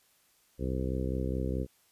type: harmonic tone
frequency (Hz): 64.7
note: C2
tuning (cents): -19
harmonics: 1 / 2 / 3 / 4 / 5 / 6 / 7 / 8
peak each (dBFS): -33 / -36 / -38 / -39 / -40 / -41 / -41 / -42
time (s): 0.58-1.67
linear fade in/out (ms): 50
effects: white hiss -67 dBFS RMS until 1.91 s + resampled to 32000 Hz